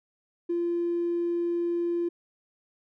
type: tone with tanh clipping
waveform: triangle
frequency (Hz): 344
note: F4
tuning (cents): -26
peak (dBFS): -24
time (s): 0.49-2.09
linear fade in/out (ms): 10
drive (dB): 1
effects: none